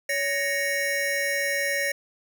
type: tone cluster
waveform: square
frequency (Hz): 564 / 1861 / 2222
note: C#5 / A#6 / C#7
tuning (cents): +30 / -3 / +4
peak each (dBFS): -30 / -27 / -31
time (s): 0.09-1.92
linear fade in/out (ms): 5
effects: none